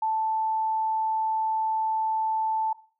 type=tone; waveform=sine; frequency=880 Hz; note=A5; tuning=in tune; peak=-23 dBFS; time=0.02-2.73 s; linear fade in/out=5 ms; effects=noise-tail reverb RT60 0.4 s tail -18 dB re dry